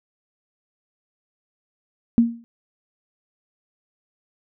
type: tone with exponential decay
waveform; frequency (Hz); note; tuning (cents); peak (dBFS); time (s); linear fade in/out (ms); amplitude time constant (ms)
sine; 233.1; A#3; 0; -8; 2.18-2.44; 0; 55
effects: none